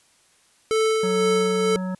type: tone with tremolo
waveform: square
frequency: 440 Hz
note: A4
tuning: in tune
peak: -18 dBFS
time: 0.71-1.76 s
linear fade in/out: 0 ms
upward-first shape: sine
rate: 2.1 Hz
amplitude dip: 35%
type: harmonic tone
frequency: 185.4 Hz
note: F#3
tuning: 4 cents sharp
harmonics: 1 / 3 / 5 / 7 / 9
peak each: -25 / -35 / -39 / -42 / -44 dBFS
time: 1.03-1.95 s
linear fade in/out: 5 ms
effects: white hiss -59 dBFS RMS until 1.99 s + resampled to 24000 Hz